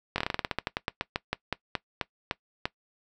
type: slowing click train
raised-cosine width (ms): 0.3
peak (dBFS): -11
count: 22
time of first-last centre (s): 0.16-2.655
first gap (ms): 21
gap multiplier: 1.15
effects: noise-tail reverb RT60 0.1 s tail -20 dB re dry